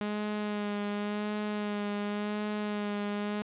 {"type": "tone with vibrato", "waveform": "sawtooth", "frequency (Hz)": 207.7, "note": "G#3", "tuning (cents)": 0, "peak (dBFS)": -27, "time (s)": [0.01, 3.42], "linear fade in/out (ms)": 0, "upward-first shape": "sine", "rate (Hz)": 0.91, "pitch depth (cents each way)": 22, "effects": ["resampled to 8000 Hz", "10-bit"]}